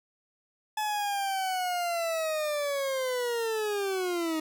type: linear sweep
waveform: 40% pulse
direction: down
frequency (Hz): 860 to 311.1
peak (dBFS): -27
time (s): 0.77-4.4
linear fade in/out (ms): 5
effects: none